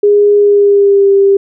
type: tone with pitch glide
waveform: sine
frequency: 411 to 395.2 Hz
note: G#4 to G4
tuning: -18 to +14 cents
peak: -4 dBFS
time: 0.03-1.37 s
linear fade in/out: 5 ms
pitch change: -68 cents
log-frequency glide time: 0.37-1.11 s
effects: none